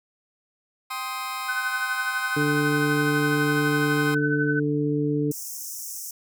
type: chord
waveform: sawtooth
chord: C minor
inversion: second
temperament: just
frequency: 784.9 / 1046.5 / 1255.8 Hz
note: G5 / C6 / Eb6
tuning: +2 / 0 / +16 cents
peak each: -33 / -28 / -29 dBFS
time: 0.9-4.15 s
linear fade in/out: 10 ms
type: tone with tremolo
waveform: sine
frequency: 1512 Hz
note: F#6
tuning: 37 cents sharp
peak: -22 dBFS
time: 1.48-4.6 s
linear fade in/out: 10 ms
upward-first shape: triangle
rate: 12 Hz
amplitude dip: 75%
type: harmonic tone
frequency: 147.2 Hz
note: D3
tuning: 4 cents sharp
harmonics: 1 / 2 / 3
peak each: -26 / -24 / -27 dBFS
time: 2.36-5.32 s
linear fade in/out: 10 ms
type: high-pass noise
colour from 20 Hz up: pink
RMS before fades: -35 dBFS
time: 5.31-6.11 s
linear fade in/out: 5 ms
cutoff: 5400 Hz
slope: 96 dB/octave
effects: none